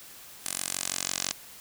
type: tone with band-pass filter sweep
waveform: 10% pulse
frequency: 46.02 Hz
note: F#1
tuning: 9 cents flat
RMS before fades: -33 dBFS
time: 0.44-1.33 s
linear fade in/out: 20 ms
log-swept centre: 9600 to 6300 Hz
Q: 1.7
effects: white hiss -48 dBFS RMS until 1.6 s